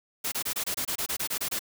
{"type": "noise bursts", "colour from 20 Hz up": "white", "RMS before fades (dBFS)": -30, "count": 13, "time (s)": [0.24, 1.593], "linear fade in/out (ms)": 10, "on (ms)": 81, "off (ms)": 25, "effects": []}